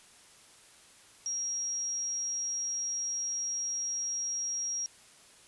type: tone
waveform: sine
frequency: 5640 Hz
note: F8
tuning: 16 cents sharp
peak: -31 dBFS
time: 1.26-4.86 s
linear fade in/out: 0 ms
effects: white hiss -57 dBFS RMS until 5.47 s + resampled to 24000 Hz